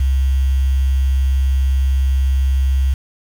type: tone with quantisation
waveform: sine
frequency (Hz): 66.6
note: C2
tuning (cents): +31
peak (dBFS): -12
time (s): 0-2.94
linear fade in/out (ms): 5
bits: 6
effects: none